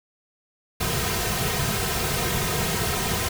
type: noise with comb filter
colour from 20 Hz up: pink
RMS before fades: -25 dBFS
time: 0.8-3.29 s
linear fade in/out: 10 ms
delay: 3.5 ms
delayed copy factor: -0.8
effects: none